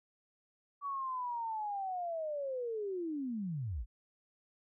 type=linear sweep; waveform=sine; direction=down; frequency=1143 to 41.2 Hz; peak=-35 dBFS; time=0.81-3.86 s; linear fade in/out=50 ms; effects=none